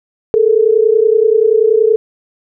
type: tone pair together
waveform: sine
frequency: 426.1 / 456.6 Hz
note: G#4 / A#4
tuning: +44 / -36 cents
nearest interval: minor second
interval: 120 cents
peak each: -10 dBFS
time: 0.34-1.96 s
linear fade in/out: 0 ms
effects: none

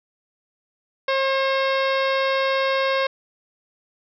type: harmonic tone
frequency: 537 Hz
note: C5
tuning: 45 cents sharp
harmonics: 1 / 2 / 3 / 4 / 5 / 6 / 7 / 8 / 9 / 10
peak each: -21 / -25 / -28 / -29 / -33 / -37 / -33 / -39 / -39 / -42 dBFS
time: 1.08-3.07 s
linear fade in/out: 5 ms
effects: none

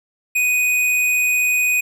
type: tone with hard clipping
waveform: sine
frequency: 2489 Hz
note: D#7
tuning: in tune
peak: -16 dBFS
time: 0.35-1.81 s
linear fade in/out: 10 ms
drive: 15 dB
effects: none

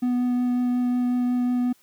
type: tone with vibrato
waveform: triangle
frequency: 246.9 Hz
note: B3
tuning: in tune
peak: -18 dBFS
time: 0.02-1.73 s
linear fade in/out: 10 ms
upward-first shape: triangle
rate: 5.5 Hz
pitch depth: 10 cents each way
effects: white hiss -60 dBFS RMS until 1.82 s

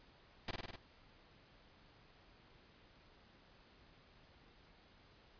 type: noise with echo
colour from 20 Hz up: pink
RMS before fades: -40 dBFS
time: 0.48-0.51 s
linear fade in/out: 2 ms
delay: 50 ms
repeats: 5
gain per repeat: -2 dB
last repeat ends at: 0.76 s
effects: pink hiss -65 dBFS RMS until 5.39 s + resampled to 11025 Hz

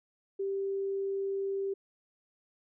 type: tone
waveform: sine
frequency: 392 Hz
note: G4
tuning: in tune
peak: -30 dBFS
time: 0.39-1.74 s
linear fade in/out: 10 ms
effects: none

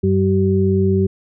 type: harmonic tone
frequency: 95.8 Hz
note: G2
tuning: 39 cents flat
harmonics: 1 / 2 / 4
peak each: -17 / -17 / -17 dBFS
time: 0.03-1.07 s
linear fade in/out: 10 ms
effects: none

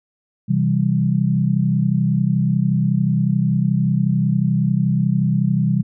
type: chord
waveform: sine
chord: C major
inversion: none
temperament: equal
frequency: 130.81 / 164.81 / 196 Hz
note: C3 / E3 / G3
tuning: 0 / 0 / 0 cents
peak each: -19 dBFS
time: 0.48-5.83 s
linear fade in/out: 20 ms
effects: none

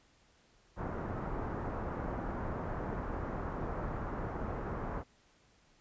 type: low-pass noise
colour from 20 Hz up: pink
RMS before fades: -38 dBFS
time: 0.76-5.04 s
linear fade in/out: 50 ms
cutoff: 1400 Hz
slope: 24 dB/octave
effects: pink hiss -67 dBFS RMS until 5.8 s + resampled to 16000 Hz

